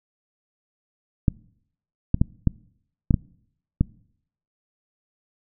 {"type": "clicks", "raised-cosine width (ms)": 5, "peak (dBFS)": -5, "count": 7, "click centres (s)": [1.282, 2.144, 2.215, 2.473, 3.108, 3.142, 3.81], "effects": ["noise-tail reverb RT60 0.7 s tail -24 dB re dry"]}